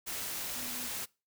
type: tone in noise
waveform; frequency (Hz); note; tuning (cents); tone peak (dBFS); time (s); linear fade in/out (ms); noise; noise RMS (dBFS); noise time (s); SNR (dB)
sine; 246; B3; -7; -47; 0.55-0.88; 20; white; -38; 0.06-1.06; -12
effects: noise-tail reverb RT60 0.3 s tail -24 dB re dry